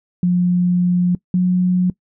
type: tone pair in turn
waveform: sine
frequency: 178.1 / 181.32 Hz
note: F3 / F#3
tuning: +34 / -35 cents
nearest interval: unison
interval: 31 cents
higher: second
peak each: -12 dBFS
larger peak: neither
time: 0.23-1.15 / 1.34-1.9 s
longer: first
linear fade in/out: 2 ms
effects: noise-tail reverb RT60 0.1 s tail -21 dB re dry

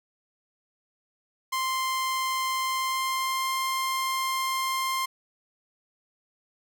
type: tone with pitch glide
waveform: sawtooth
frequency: 1046.5 to 1054.4 Hz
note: C6 to C6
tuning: 0 to +13 cents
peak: -22 dBFS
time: 1.52-5.06 s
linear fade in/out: 10 ms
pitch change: +13 cents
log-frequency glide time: 2.63-3.51 s
effects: none

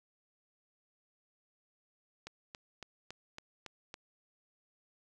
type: click train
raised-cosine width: 0.2 ms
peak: -27 dBFS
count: 7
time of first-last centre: 2.27-3.941 s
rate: 3.59 Hz
effects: none

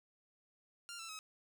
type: tone with pitch steps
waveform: 10% pulse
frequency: 1395 / 1335.1 / 1277.7 Hz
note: F6 / E6 / D#6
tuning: -2 / +22 / +46 cents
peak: -37 dBFS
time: 0.89-1.19 s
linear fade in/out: 0 ms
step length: 100 ms
effects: none

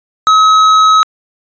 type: tone with hard clipping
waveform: sine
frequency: 1280 Hz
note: D#6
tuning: 49 cents sharp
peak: -6 dBFS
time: 0.27-1.03 s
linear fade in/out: 0 ms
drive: 8 dB
effects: resampled to 16000 Hz

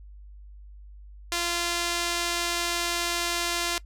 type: tone with band-pass filter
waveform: sawtooth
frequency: 345.2 Hz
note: F4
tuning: 20 cents flat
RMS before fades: -28 dBFS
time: 1.32-3.78 s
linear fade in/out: 0 ms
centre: 5000 Hz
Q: 0.59
effects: noise-tail reverb RT60 0.1 s tail -21 dB re dry + added 50 Hz sine -43 dBFS peak until 3.85 s

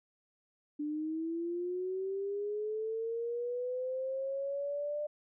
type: linear sweep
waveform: sine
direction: up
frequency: 293.7 to 598 Hz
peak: -33 dBFS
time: 0.79-5.07 s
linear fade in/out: 10 ms
effects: none

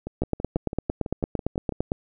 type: two click trains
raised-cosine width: 2 ms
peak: -10 / -18 dBFS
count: 16 / 11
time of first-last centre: 0.22-1.919 / 0.07-1.723 s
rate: 8.83 / 6.05 Hz
effects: none

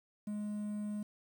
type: tone with quantisation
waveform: triangle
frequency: 209 Hz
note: G#3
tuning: 11 cents sharp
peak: -34 dBFS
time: 0.27-1.03 s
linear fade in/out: 5 ms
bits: 10
effects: none

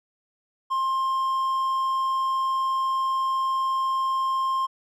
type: tone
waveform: triangle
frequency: 1059 Hz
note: C6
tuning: 21 cents sharp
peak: -20 dBFS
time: 0.7-4.67 s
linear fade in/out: 20 ms
effects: none

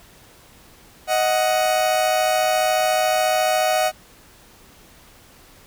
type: tone pair together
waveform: 40% pulse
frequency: 625.9 / 740 Hz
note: D#5 / F#5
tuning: +10 / 0 cents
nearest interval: minor third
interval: 290 cents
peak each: -19 / -19 dBFS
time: 1.07-3.92 s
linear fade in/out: 50 ms
effects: pink hiss -49 dBFS RMS until 5.66 s

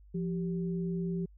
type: tone pair together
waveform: sine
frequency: 173.4 / 389.5 Hz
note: F3 / G4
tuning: -12 / -11 cents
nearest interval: octave + major second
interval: 1401 cents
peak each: -31 / -38 dBFS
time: 0.14-1.26 s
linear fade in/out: 10 ms
effects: added 50 Hz sine -53 dBFS peak until 1.37 s

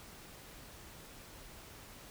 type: silence
effects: pink hiss -53 dBFS RMS until 2.1 s

